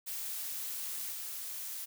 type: noise with level steps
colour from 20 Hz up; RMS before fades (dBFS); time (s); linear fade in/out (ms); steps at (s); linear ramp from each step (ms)
blue; -39 / -41; 0.06-1.86; 20; 1.11; 20
effects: none